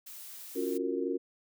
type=noise; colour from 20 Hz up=blue; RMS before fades=-46 dBFS; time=0.06-0.78 s; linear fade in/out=10 ms
type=chord; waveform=sine; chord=Gb major seventh; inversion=second; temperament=just; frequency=277.5 / 346.9 / 370 / 462.5 Hz; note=Db4 / F4 / Gb4 / Bb4; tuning=+2 / -12 / 0 / -14 cents; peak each=-35 dBFS; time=0.55-1.18 s; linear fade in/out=20 ms
effects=none